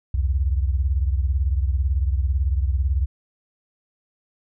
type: beating tone pair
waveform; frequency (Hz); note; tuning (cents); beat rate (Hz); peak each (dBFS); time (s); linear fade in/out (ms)
sine; 64.9 / 82.9; C2 / E2; -13 / +10; 18; -19 / -24; 0.14-3.06; 5
effects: none